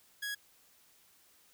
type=tone; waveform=sawtooth; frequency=1662 Hz; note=G#6; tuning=1 cent sharp; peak=-32 dBFS; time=0.22-0.35 s; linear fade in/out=10 ms; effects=white hiss -65 dBFS RMS until 1.53 s